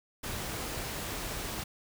pink noise, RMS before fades -37 dBFS, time 0.23-1.64 s, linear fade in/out 10 ms, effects none

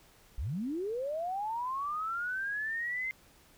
sine linear sweep, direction up, 44.94 to 2093 Hz, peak -32 dBFS, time 0.38-3.11 s, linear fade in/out 0 ms, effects pink hiss -61 dBFS RMS until 3.57 s

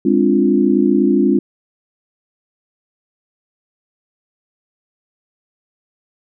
sine chord, D half-diminished seventh, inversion second, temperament equal with one note detuned, 204.8 / 261.6 / 293.7 / 349.2 Hz, Ab3 / C4 / D4 / F4, -24 / 0 / 0 / 0 cents, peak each -16 dBFS, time 0.05-1.39 s, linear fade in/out 5 ms, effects none

